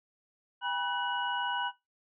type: tone cluster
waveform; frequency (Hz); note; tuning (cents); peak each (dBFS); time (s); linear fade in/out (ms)
sine; 803 / 971 / 1500 / 2920; G5 / B5 / F#6 / F#7; +41 / -30 / +23 / -24; -38 / -33 / -34 / -38; 0.61-1.72; 50
effects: noise-tail reverb RT60 0.2 s tail -20 dB re dry